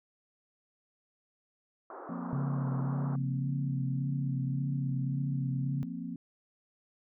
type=band-pass noise; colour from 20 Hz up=white; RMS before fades=-45 dBFS; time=1.9-3.16 s; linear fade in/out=2 ms; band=300 to 1300 Hz; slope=48 dB/octave
type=chord; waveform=sine; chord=F suspended fourth; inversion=none; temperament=equal; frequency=174.61 / 233.1 / 261.6 Hz; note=F3 / Bb3 / C4; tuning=0 / 0 / 0 cents; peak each=-40 dBFS; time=2.09-6.16 s; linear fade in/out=5 ms
type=tone with vibrato; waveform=sine; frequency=137.7 Hz; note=C#3; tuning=11 cents flat; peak=-30 dBFS; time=2.33-5.83 s; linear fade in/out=0 ms; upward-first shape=sine; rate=1.8 Hz; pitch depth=40 cents each way
effects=none